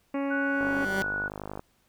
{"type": "harmonic tone", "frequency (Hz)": 277.9, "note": "C#4", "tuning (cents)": 4, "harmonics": [1, 2, 3, 4, 5, 6, 7, 8, 9, 10], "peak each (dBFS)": [-28, -33, -40, -40, -47, -49, -47, -47, -51, -53], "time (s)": [0.14, 0.85], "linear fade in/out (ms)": 5}
{"type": "tone with exponential growth", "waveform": "15% pulse", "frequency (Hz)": 193.7, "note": "G3", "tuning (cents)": -20, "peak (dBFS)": -20, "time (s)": [0.23, 1.02], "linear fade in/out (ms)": 0, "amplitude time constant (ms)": 170}
{"type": "tone with pitch glide", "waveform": "sine", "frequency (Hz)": [1480, 1470.6], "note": ["F#6", "F#6"], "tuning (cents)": [0, -11], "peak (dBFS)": -28, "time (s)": [0.3, 1.29], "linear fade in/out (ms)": 20, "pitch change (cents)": -11, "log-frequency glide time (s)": [0.67, 1.15]}
{"type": "click train", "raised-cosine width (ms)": 1, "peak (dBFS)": -22, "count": 51, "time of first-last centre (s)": [0.61, 1.594], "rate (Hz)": 50.8}
{"effects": ["pink hiss -68 dBFS RMS until 1.88 s"]}